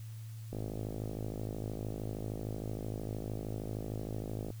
click train, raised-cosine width 2 ms, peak -26 dBFS, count 212, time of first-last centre 0.53-4.504 s, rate 53.1 Hz, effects added 111 Hz sine -42 dBFS peak until 4.6 s + white hiss -60 dBFS RMS until 4.6 s

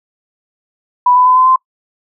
sine tone with pitch steps, 987.8 / 999.9 / 1012.1 / 1024.4 / 1036.9 Hz, B5 / B5 / B5 / C6 / C6, 0 / +21 / +42 / -37 / -16 cents, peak -6 dBFS, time 1.06-1.56 s, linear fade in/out 5 ms, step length 100 ms, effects noise-tail reverb RT60 0.1 s tail -25 dB re dry

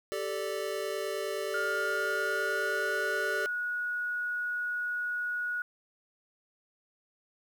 square chord, G suspended second, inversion none, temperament equal with one note detuned, 390.4 / 440 / 587.3 Hz, G4 / A4 / D5, -7 / 0 / 0 cents, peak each -37 dBFS, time 0.12-3.46 s, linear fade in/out 0 ms
sine tone with pitch glide, 1417 to 1456.8 Hz, F6 to F#6, +25 to -27 cents, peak -30 dBFS, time 1.54-5.62 s, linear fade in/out 2 ms, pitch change +48 cents, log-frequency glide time 1.82-2.97 s
effects 10-bit

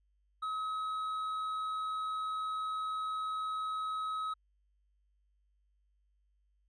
sine tone with hard clipping, 1277 Hz, D#6, 45 cents sharp, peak -35 dBFS, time 0.42-4.34 s, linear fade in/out 10 ms, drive 4 dB, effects added 50 Hz sine -70 dBFS peak until 6.68 s + resampled to 24000 Hz

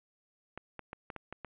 clicks, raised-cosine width 0.5 ms, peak -26 dBFS, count 7, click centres 0.576 / 0.793 / 0.931 / 1.102 / 1.163 / 1.326 / 1.447 s, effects resampled to 8000 Hz + 11-bit

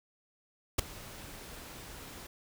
pink noise with ADSR envelope, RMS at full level -24 dBFS, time 0.78-2.27 s, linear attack 13 ms, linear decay 4 ms, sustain -23 dB, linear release 5 ms, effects none

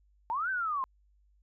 sine linear two-way sweep, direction up then down, 867 to 1568 to 1023 Hz, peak -29 dBFS, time 0.3-0.84 s, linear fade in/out 0 ms, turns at 0.5 s, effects added 50 Hz sine -63 dBFS peak until 1.42 s

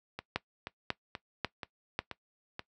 two click trains, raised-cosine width 0.3 ms, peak -22 / -14 dBFS, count 6 / 4, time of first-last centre 0.19-2.594 / 0.36-1.99 s, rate 2.08 / 1.84 Hz, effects noise-tail reverb RT60 0.1 s tail -19 dB re dry + high-pass 60 Hz 12 dB/octave

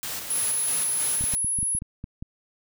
white noise with tremolo, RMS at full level -32 dBFS, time 0.03-1.35 s, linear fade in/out 0 ms, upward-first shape square, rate 3.1 Hz, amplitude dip 35%
sine tone, 10520 Hz, E9, 5 cents flat, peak -23 dBFS, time 0.3-1.79 s, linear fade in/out 5 ms
clicks, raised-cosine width 5 ms, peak -22 dBFS, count 10, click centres 1.21 / 1.24 / 1.338 / 1.446 / 1.588 / 1.629 / 1.75 / 1.821 / 2.041 / 2.225 s
effects none

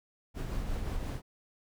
brown noise with tremolo, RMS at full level -33 dBFS, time 0.34-1.22 s, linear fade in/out 50 ms, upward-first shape triangle, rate 5.7 Hz, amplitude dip 35%, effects none

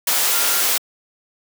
sine tone in noise, 1396.9 Hz, F6, in tune, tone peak -29 dBFS, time 0.33-0.61 s, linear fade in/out 5 ms, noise white, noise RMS -18 dBFS, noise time 0.07-0.78 s, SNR -14 dB, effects high-pass 400 Hz 12 dB/octave

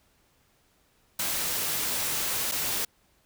white noise with dropouts, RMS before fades -29 dBFS, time 1.19-2.85 s, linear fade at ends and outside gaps 5 ms, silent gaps 2.515-2.519 s, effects pink hiss -66 dBFS RMS until 3.25 s

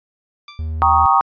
10% pulse tone with exponential decay, 1174.7 Hz, D6, in tune, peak -23 dBFS, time 0.48-0.74 s, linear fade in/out 2 ms, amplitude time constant 55 ms
triangle tone, 79 Hz, D#2, 27 cents sharp, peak -19 dBFS, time 0.59-1.06 s, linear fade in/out 0 ms
sine chord, Eb dominant seventh, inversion first, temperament equal, 784 / 932.3 / 1108.7 / 1244.5 Hz, G5 / Bb5 / Db6 / Eb6, 0 / 0 / 0 / 0 cents, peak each -16 dBFS, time 0.82-1.21 s, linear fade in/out 0 ms
effects resampled to 11025 Hz

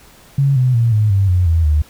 sine tone with pitch steps, 138.59 / 127.09 / 116.54 / 106.87 / 98 / 89.86 / 82.41 / 75.57 Hz, C#3 / C3 / A#2 / A2 / G2 / F2 / E2 / D#2, 0 / -50 / 0 / -50 / 0 / +50 / 0 / -50 cents, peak -10 dBFS, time 0.38-1.82 s, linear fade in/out 5 ms, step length 180 ms, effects pink hiss -45 dBFS RMS until 1.89 s

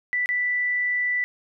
sine tone with dropouts, 1975.5 Hz, B6, in tune, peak -21 dBFS, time 0.13-1.24 s, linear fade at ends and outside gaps 0 ms, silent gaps 0.259-0.29 s, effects none

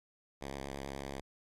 5% pulse tone with vibrato, 68.7 Hz, C#2, 15 cents flat, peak -29 dBFS, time 0.41-1.21 s, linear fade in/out 5 ms, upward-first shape sine, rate 9.1 Hz, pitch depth 40 cents each way, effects low-pass 10000 Hz 12 dB/octave + AAC 64 kbps

